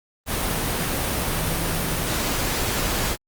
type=tone in noise; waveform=sine; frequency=163.5 Hz; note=E3; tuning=14 cents flat; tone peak=-30 dBFS; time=1.29-2.08 s; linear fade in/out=50 ms; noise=pink; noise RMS=-24 dBFS; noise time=0.26-3.17 s; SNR=-9 dB; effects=Opus 32 kbps